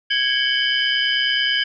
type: tone cluster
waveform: sine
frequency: 1653 / 2237 / 3004 / 3133 / 4934 Hz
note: G#6 / C#7 / F#7 / G7 / D#8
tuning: -9 / +15 / +26 / -2 / -15 cents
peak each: -21 / -28 / -21 / -24 / -29 dBFS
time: 0.1-1.64 s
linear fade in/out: 10 ms
effects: none